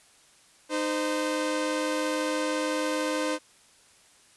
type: tone pair together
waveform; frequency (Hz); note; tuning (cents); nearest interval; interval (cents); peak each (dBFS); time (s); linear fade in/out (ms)
sawtooth; 306.9 / 516.1; D#4 / C5; -24 / -24; major sixth; 900; -25; 0.69-3.39; 50
effects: white hiss -58 dBFS RMS until 4.36 s + resampled to 24000 Hz